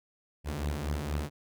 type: beating tone pair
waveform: sawtooth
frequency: 70.8 / 75 Hz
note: C#2 / D2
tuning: +37 / +37 cents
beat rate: 4.2 Hz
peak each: -31 / -29 dBFS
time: 0.44-1.3 s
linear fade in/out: 50 ms
effects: none